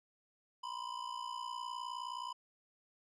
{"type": "ring-modulated tone", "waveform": "square", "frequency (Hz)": 1000, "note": "B5", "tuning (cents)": 21, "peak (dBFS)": -38, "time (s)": [0.63, 2.33], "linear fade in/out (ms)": 10, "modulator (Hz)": 29.7, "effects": ["low-pass 6000 Hz 12 dB/octave"]}